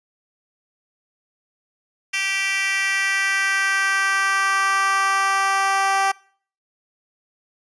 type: tone with high-pass filter sweep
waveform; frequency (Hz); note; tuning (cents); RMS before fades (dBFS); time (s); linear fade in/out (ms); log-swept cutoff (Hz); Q
10% pulse; 390; G4; -9; -20; 2.13-6.12; 10; 2500 to 790; 2.4
effects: noise-tail reverb RT60 0.5 s tail -24 dB re dry + resampled to 22050 Hz